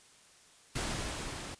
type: noise with level ramp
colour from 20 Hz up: pink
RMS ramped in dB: -34 to -43 dBFS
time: 0.75-1.55 s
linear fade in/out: 10 ms
effects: white hiss -60 dBFS RMS until 1.59 s + resampled to 22050 Hz